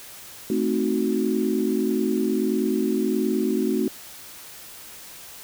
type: chord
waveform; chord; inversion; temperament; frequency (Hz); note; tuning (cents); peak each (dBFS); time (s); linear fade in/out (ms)
sine; A diminished seventh; none; equal; 220 / 261.6 / 311.1 / 370; A3 / C4 / Eb4 / Gb4; 0 / 0 / 0 / 0; -25 / -26 / -27 / -25; 0.5-3.88; 2
effects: white hiss -42 dBFS RMS until 5.43 s